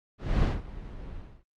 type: noise with ADSR envelope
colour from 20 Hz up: brown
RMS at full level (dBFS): -22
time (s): 0.18-1.44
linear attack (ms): 240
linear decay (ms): 190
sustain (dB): -18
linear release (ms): 300
effects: low-pass 4000 Hz 12 dB/octave + Opus 48 kbps